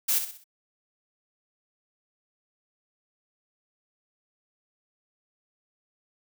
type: noise with echo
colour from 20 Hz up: blue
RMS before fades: -24 dBFS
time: 0.08-0.19 s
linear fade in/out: 10 ms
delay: 63 ms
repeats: 4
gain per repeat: -8 dB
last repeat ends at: 0.442 s
effects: none